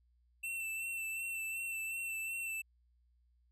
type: tone with vibrato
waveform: square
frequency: 2681 Hz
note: E7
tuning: 29 cents sharp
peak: -38 dBFS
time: 0.43-2.62 s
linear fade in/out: 10 ms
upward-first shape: sine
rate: 2.7 Hz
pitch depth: 25 cents each way
effects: added 60 Hz sine -68 dBFS peak until 3.51 s